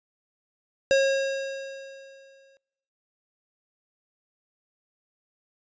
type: tone with exponential decay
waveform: square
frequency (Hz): 543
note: C#5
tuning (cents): -36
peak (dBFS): -17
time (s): 0.91-2.57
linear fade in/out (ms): 0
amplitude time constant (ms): 360
effects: noise-tail reverb RT60 1.0 s tail -26 dB re dry + resampled to 16000 Hz